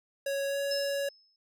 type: tone with pitch glide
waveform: square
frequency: 554.4 to 560.2 Hz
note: C#5 to C#5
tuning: 0 to +18 cents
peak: -30 dBFS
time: 0.26-1.09 s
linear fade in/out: 5 ms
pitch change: +18 cents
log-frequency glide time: 0.47-0.58 s
type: tone with exponential decay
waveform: sine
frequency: 5200 Hz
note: E8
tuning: 24 cents flat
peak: -30 dBFS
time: 0.71-1.36 s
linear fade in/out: 2 ms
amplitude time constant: 140 ms
effects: none